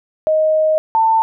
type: tone pair in turn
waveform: sine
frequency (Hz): 625 / 893.4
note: D#5 / A5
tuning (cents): +8 / +26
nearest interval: tritone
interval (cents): 618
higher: second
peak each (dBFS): -11 / -10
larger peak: second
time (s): 0.27-0.78 / 0.95-1.22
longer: first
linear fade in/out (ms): 0
effects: none